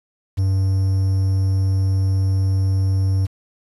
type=tone with quantisation; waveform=triangle; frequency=95.9 Hz; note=G2; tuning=37 cents flat; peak=-13 dBFS; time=0.37-3.27 s; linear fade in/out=20 ms; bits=7; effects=resampled to 32000 Hz